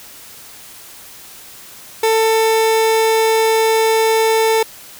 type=tone; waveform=30% pulse; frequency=445.1 Hz; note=A4; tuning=20 cents sharp; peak=-9 dBFS; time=2.03-4.63 s; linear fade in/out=5 ms; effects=white hiss -38 dBFS RMS until 4.99 s